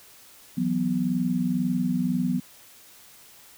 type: chord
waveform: sine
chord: E suspended second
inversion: none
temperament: equal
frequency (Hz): 164.81 / 185 / 246.9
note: E3 / F#3 / B3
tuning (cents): 0 / 0 / 0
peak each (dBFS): -30 / -26 / -25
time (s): 0.57-2.4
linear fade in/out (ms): 10
effects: white hiss -51 dBFS RMS until 3.57 s